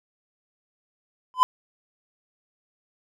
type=tone with exponential growth; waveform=triangle; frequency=1014 Hz; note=B5; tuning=45 cents sharp; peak=-7 dBFS; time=1.34-1.43 s; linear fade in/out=0 ms; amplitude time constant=19 ms; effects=none